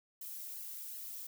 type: noise with flanger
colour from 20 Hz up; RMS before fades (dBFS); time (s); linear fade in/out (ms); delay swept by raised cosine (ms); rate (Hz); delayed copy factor
violet; -45; 0.21-1.27; 5; 0.83 to 2.73; 2.7; -0.75
effects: none